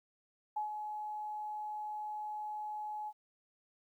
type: tone with ADSR envelope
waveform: sine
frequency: 847 Hz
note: G#5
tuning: 34 cents sharp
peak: -32 dBFS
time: 0.56-3.13 s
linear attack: 9 ms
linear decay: 120 ms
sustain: -6 dB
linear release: 51 ms
effects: 12-bit